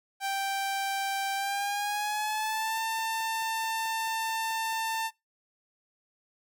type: tone with pitch glide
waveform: sawtooth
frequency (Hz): 784 to 895.4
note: G5 to A5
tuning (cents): 0 to +30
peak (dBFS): -25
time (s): 0.2-5.11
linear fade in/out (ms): 50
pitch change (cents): +230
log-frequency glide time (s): 1.35-2.8
effects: noise-tail reverb RT60 0.2 s tail -22 dB re dry